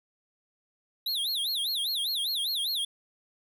square tone with vibrato, 3729 Hz, A#7, in tune, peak -28 dBFS, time 1.06-2.85 s, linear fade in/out 5 ms, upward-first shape sine, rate 5 Hz, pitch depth 260 cents each way, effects none

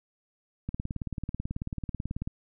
click train, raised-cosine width 5 ms, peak -20 dBFS, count 30, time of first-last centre 0.69-2.275 s, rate 18.3 Hz, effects none

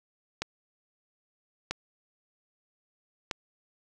clicks, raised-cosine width 0.2 ms, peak -13 dBFS, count 3, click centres 0.42 / 1.71 / 3.312 s, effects none

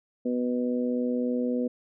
harmonic tone, 123.47 Hz, B2, in tune, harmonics 2 / 3 / 4 / 5, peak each -26 / -36 / -30 / -41 dBFS, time 0.25-1.68 s, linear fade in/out 10 ms, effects none

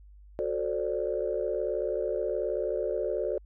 sine chord, D dominant seventh, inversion first, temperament just, 367.1 / 440.5 / 528.6 / 587.3 Hz, F#4 / A4 / C5 / D5, -14 / +2 / +18 / 0 cents, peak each -33 / -32 / -33 / -32 dBFS, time 0.39-3.38 s, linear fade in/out 0 ms, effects tanh soft clip ceiling -17 dBFS + added 50 Hz sine -49 dBFS peak until 3.45 s

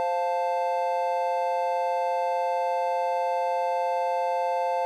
triangle chord, F major, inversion second, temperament equal, 523.3 / 698.5 / 880 Hz, C5 / F5 / A5, 0 / 0 / 0 cents, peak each -26 dBFS, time 0-4.85 s, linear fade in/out 0 ms, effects none

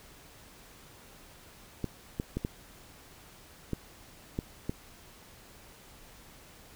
clicks, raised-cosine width 3 ms, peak -18 dBFS, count 7, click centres 1.843 / 2.199 / 2.37 / 2.449 / 3.733 / 4.389 / 4.695 s, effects pink hiss -54 dBFS RMS until 6.75 s

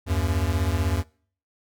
square beating tone pair, 77.78 / 93.78 Hz, D#2 / F#2, 0 / +24 cents, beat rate 16 Hz, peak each -25 / -25 dBFS, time 0.06-1.04 s, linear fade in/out 50 ms, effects noise-tail reverb RT60 0.5 s tail -24 dB re dry

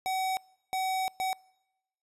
square tone bursts at uneven times, 756 Hz, F#5, 37 cents sharp, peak -29 dBFS, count 3, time 0.06-0.37 / 0.73-1.08 / 1.2-1.33 s, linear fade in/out 0 ms, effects noise-tail reverb RT60 0.9 s tail -25 dB re dry + resampled to 32000 Hz

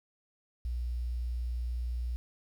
sine tone with quantisation, 60.2 Hz, B1, 44 cents flat, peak -31 dBFS, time 0.65-2.16 s, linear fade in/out 0 ms, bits 10, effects none

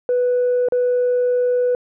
sine tone with dropouts, 493.9 Hz, B4, in tune, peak -13 dBFS, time 0.09-1.75 s, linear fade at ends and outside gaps 1 ms, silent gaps 0.686-0.722 s, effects tanh soft clip ceiling -12 dBFS

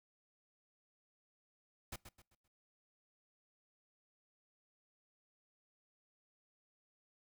pink noise with echo, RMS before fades -45 dBFS, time 1.92-1.96 s, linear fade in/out 5 ms, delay 130 ms, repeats 4, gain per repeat -9 dB, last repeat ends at 2.48 s, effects noise-tail reverb RT60 0.3 s tail -24 dB re dry

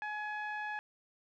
sawtooth tone with low-pass filter, 844 Hz, G#5, 28 cents sharp, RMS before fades -39 dBFS, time 0.02-0.79 s, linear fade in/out 0 ms, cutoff 2000 Hz, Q 3.1, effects none

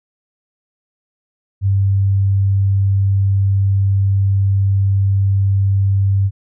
sine tone, 98.1 Hz, G2, 2 cents sharp, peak -11 dBFS, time 1.61-6.31 s, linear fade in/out 50 ms, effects none

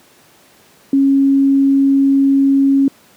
sine tone, 274.3 Hz, C#4, 18 cents flat, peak -8 dBFS, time 0.93-2.88 s, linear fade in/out 2 ms, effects pink hiss -48 dBFS RMS until 3.16 s + high-pass 150 Hz 12 dB/octave

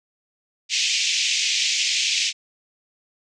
pink band-pass noise, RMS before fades -22 dBFS, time 0.69-2.33 s, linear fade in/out 50 ms, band 2300 to 7000 Hz, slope 48 dB/octave, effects none

